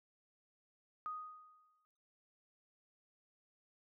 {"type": "tone with exponential decay", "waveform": "sine", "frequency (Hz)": 1244.5, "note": "D#6", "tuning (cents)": 0, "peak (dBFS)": -38, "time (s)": [1.06, 1.85], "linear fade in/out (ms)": 0, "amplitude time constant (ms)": 170, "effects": ["noise-tail reverb RT60 0.8 s tail -20 dB re dry"]}